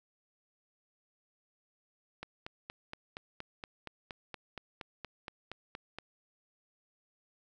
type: click train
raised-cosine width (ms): 0.3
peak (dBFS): -25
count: 17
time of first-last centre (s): 2.23-5.986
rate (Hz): 4.26
effects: none